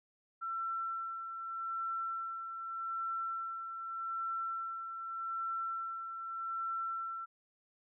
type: tone with tremolo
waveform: sine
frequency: 1345 Hz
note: E6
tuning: 34 cents sharp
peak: -34 dBFS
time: 0.41-7.26 s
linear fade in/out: 20 ms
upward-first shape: sine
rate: 0.83 Hz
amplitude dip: 50%
effects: none